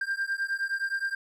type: beating tone pair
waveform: triangle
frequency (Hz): 1586 / 1595.6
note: G6 / G6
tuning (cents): +20 / +30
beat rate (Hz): 9.6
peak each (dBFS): -29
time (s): 0.01-1.15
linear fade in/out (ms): 5
effects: none